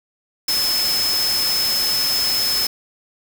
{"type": "tone in noise", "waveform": "sine", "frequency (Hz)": 5200, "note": "E8", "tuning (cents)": -24, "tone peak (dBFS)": -18, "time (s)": [0.48, 2.67], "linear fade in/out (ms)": 5, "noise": "white", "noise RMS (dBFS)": -24, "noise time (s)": [0.48, 2.67], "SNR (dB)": 3, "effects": []}